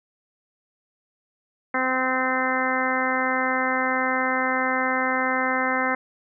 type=harmonic tone; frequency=258.5 Hz; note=C4; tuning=21 cents flat; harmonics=1 / 2 / 3 / 4 / 5 / 6 / 7 / 8; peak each=-29 / -29 / -29 / -29 / -29 / -29 / -29 / -29 dBFS; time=1.74-5.95 s; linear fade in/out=5 ms; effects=none